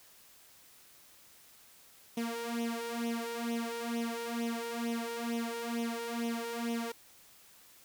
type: tone with flanger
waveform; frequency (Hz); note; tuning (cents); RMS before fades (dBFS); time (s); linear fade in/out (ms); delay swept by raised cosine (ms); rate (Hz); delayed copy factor
sawtooth; 233.1; A#3; 0; -36; 2.17-6.92; 5; 0.32 to 2.22; 2.2; +0.8
effects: white hiss -59 dBFS RMS until 7.84 s